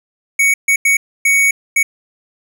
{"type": "tone bursts at uneven times", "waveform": "square", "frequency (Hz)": 2233, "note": "C#7", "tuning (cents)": 12, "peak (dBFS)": -10, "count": 5, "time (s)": [[0.39, 0.54], [0.68, 0.76], [0.85, 0.97], [1.25, 1.51], [1.76, 1.83]], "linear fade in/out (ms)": 5, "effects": []}